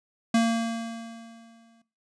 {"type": "tone with exponential decay", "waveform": "square", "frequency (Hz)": 229, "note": "A#3", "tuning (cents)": -31, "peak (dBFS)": -18, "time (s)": [0.34, 1.82], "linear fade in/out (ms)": 5, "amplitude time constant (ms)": 320, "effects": ["noise-tail reverb RT60 0.3 s tail -17 dB re dry", "resampled to 22050 Hz"]}